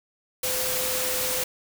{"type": "tone in noise", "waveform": "sine", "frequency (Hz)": 510, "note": "C5", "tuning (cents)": -44, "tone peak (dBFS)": -32, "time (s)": [0.43, 1.44], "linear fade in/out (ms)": 5, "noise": "white", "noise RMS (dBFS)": -27, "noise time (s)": [0.43, 1.44], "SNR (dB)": -8, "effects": []}